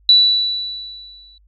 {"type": "tone with exponential decay", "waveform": "sine", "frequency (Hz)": 3951, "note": "B7", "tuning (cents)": 0, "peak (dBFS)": -5, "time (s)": [0.09, 1.38], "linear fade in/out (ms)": 2, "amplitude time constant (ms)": 280, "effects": ["added 50 Hz sine -50 dBFS peak until 1.47 s"]}